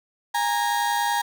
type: tone pair together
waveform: 35% pulse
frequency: 821.7 / 932.3 Hz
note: G#5 / A#5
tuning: -19 / 0 cents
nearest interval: major second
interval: 219 cents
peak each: -23 / -22 dBFS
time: 0.34-1.22 s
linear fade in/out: 10 ms
effects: none